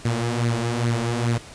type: tone with flanger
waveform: sawtooth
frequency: 117.9 Hz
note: A#2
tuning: 20 cents sharp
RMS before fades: -23 dBFS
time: 0.05-1.38 s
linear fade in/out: 5 ms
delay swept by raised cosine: 0.46 to 6.16 ms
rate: 2.4 Hz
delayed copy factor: +0.6
effects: pink hiss -42 dBFS RMS until 1.54 s + resampled to 22050 Hz